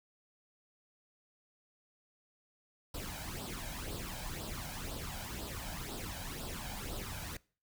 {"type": "noise with flanger", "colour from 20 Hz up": "pink", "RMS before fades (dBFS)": -42, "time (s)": [2.94, 7.37], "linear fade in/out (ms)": 5, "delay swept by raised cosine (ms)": [0.22, 1.32], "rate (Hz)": 2, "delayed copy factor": 0.65, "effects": ["noise-tail reverb RT60 0.4 s tail -23 dB re dry"]}